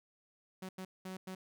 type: tone bursts at uneven times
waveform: sawtooth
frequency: 187.2 Hz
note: F#3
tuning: 20 cents sharp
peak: -38 dBFS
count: 4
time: 0.62-0.69 / 0.78-0.85 / 1.05-1.17 / 1.27-1.35 s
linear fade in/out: 5 ms
effects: none